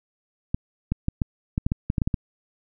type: clicks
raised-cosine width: 5 ms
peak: -10 dBFS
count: 12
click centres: 0.545 / 0.92 / 1.084 / 1.218 / 1.579 / 1.665 / 1.719 / 1.901 / 1.982 / 2.018 / 2.075 / 2.142 s
effects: none